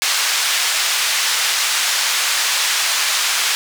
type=band-pass noise; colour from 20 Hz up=white; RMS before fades=-18 dBFS; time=0.02-3.55 s; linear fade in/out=0 ms; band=1100 to 6200 Hz; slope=12 dB/octave; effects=none